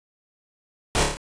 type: noise with echo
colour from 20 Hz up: pink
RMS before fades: -21 dBFS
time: 0.95-1.03 s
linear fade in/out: 0 ms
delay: 28 ms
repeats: 5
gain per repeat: -3 dB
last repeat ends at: 1.17 s
effects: resampled to 22050 Hz